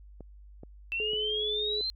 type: clicks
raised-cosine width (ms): 2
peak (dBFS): -31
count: 3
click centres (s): 0.207 / 0.634 / 1.134
type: exponential sweep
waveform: sine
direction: up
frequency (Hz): 2656 to 4186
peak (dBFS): -29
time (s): 0.92-1.9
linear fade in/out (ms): 0
type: tone with pitch glide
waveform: sine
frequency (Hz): 428.5 to 422.1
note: A4 to G#4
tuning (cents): -46 to +28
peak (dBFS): -33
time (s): 1-1.81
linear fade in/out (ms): 0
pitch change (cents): -26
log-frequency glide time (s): 1.1-1.7
effects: added 50 Hz sine -48 dBFS peak until 1.95 s